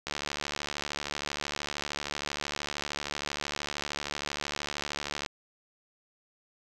click train, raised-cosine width 0.2 ms, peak -15 dBFS, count 380, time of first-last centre 0.07-5.262 s, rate 73 Hz, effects none

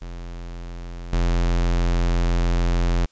square tone with level steps, 43.15 Hz, F1, 20 cents flat, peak -32 / -18 dBFS, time 0.01-3.06 s, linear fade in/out 10 ms, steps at 1.13 s, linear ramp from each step 2 ms, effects white hiss -62 dBFS RMS until 3.11 s + resampled to 16000 Hz

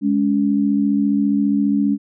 sine tone pair together, 207.7 / 282.5 Hz, G#3 / C#4, 0 / +33 cents, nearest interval perfect fourth, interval 533 cents, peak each -17 dBFS, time 0.01-1.98 s, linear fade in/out 50 ms, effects none

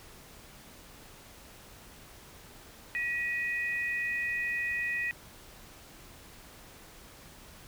sine tone pair together, 1917.6 / 2489 Hz, A#6 / D#7, +48 / 0 cents, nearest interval perfect fourth, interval 452 cents, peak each -31 / -34 dBFS, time 2.95-5.11 s, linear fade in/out 0 ms, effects pink hiss -52 dBFS RMS until 7.67 s

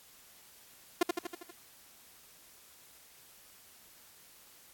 sawtooth tone with echo, 349.2 Hz, F4, in tune, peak -19 dBFS, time 1.01-1.03 s, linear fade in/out 5 ms, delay 80 ms, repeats 6, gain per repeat -4 dB, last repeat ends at 1.51 s, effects white hiss -58 dBFS RMS until 4.73 s + AAC 64 kbps

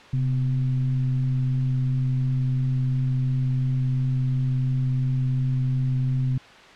sine tone with frequency modulation, 130.81 Hz, C3, in tune, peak -20 dBFS, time 0.13-6.38 s, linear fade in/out 5 ms, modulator 118 Hz, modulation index 0.4, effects white hiss -46 dBFS RMS until 6.75 s + low-pass 3000 Hz 12 dB/octave

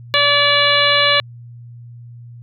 harmonic tone, 576 Hz, D5, 34 cents flat, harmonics 1 / 2 / 3 / 4 / 5 / 6 / 7, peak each -19 / -19 / -19 / -19 / -19 / -19 / -19 dBFS, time 0.14-1.2 s, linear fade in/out 0 ms, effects added 119 Hz sine -34 dBFS peak until 2.42 s

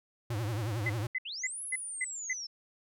square tone with vibrato, 110 Hz, A2, in tune, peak -32 dBFS, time 0.3-1.07 s, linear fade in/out 5 ms, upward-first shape triangle, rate 11 Hz, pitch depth 210 cents each way
sine tone bursts, 2030 Hz, B6, 47 cents sharp, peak -29 dBFS, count 6, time 0.86-2.332 s, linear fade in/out 5 ms, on 37 ms, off 250 ms
sine linear two-way sweep, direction up then down, 2489 to 10920 to 5240 Hz, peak -37 dBFS, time 1.25-2.47 s, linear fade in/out 10 ms, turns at 1.63 s
effects none

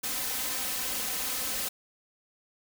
white noise with comb filter, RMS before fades -32 dBFS, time 0.03-1.69 s, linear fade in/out 10 ms, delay 3.9 ms, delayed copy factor +1, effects none

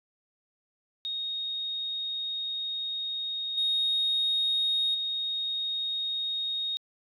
sine tone with level steps, 3729 Hz, A#7, in tune, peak -30 / -23 / -28 dBFS, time 1.05-6.77 s, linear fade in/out 0 ms, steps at 3.57 / 4.94 s, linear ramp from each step 10 ms, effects tanh soft clip ceiling -19 dBFS

